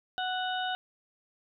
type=harmonic tone; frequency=740 Hz; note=F#5; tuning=in tune; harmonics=1 / 2 / 4 / 5; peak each=-32 / -35 / -38 / -39 dBFS; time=0.18-0.75 s; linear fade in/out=0 ms; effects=none